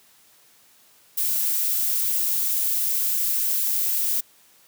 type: noise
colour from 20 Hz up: violet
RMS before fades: -23 dBFS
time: 1.17-4.21 s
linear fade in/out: 10 ms
effects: white hiss -56 dBFS RMS until 4.67 s + high-pass 100 Hz 12 dB/octave